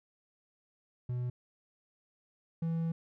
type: tone pair in turn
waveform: triangle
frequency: 123.47 / 164.81 Hz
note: B2 / E3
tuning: 0 / 0 cents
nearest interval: perfect fourth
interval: 500 cents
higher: second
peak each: -30 / -28 dBFS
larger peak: second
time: 1.09-1.3 / 2.62-2.92 s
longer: second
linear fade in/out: 5 ms
effects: none